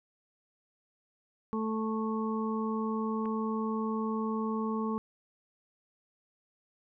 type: harmonic tone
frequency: 220 Hz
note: A3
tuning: in tune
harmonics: 1 / 2 / 4 / 5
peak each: -31 / -36 / -42 / -38 dBFS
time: 1.53-4.98 s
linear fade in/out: 0 ms
type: clicks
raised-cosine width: 0.5 ms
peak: -42 / -32 dBFS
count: 2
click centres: 3.253 / 3.257 s
effects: none